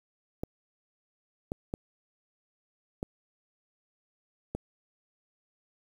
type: clicks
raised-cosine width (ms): 2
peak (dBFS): -19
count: 5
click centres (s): 0.435 / 1.519 / 1.739 / 3.029 / 4.55
effects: 8-bit